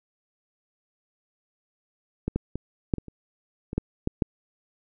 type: clicks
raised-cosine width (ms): 3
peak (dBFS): -13 / -12 / -17 / -8 / -20 / -28 / -20 / -10 / -11 / -8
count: 10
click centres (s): 2.28 / 2.36 / 2.556 / 2.938 / 2.983 / 3.083 / 3.731 / 3.78 / 4.074 / 4.222
effects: none